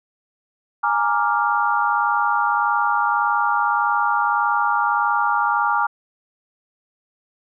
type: chord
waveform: sine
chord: Bb dominant seventh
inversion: third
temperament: equal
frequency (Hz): 830.6 / 932.3 / 1174.7 / 1396.9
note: Ab5 / Bb5 / D6 / F6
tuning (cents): 0 / 0 / 0 / 0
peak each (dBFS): -22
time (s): 0.83-5.87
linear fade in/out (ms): 10
effects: none